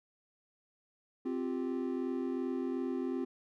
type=chord; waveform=triangle; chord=C suspended fourth; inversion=none; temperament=equal; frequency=261.6 / 349.2 / 392 Hz; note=C4 / F4 / G4; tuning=0 / 0 / 0 cents; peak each=-33 / -36 / -38 dBFS; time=1.25-3.25 s; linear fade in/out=10 ms; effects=none